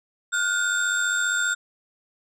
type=tone cluster; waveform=sine; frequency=1423 / 1518 / 3603 / 7540 Hz; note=F6 / F#6 / A7 / A#8; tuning=+32 / +44 / +40 / +19 cents; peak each=-22 / -26 / -30 / -27 dBFS; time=0.32-1.55 s; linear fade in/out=20 ms; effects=tanh soft clip ceiling -16 dBFS